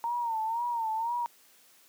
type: tone with vibrato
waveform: sine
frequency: 919 Hz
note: A#5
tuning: 25 cents flat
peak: -28 dBFS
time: 0.04-1.26 s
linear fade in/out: 0 ms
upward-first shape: sine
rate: 2 Hz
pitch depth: 85 cents each way
effects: white hiss -60 dBFS RMS until 1.88 s + high-pass 200 Hz 12 dB/octave